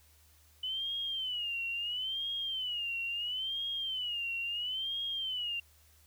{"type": "tone with vibrato", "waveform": "sine", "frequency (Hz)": 2989, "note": "F#7", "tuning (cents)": 17, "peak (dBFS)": -33, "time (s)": [0.63, 5.6], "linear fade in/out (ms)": 5, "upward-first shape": "sine", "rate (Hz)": 0.74, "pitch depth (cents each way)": 150, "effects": ["added 76 Hz sine -63 dBFS peak until 6.06 s", "white hiss -65 dBFS RMS until 6.06 s"]}